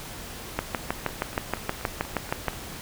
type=two click trains; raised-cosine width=0.5 ms; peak=-24 / -9 dBFS; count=7 / 13; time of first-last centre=1.09-2.532 / 0.59-2.483 s; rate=4.16 / 6.34 Hz; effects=pink hiss -39 dBFS RMS until 2.81 s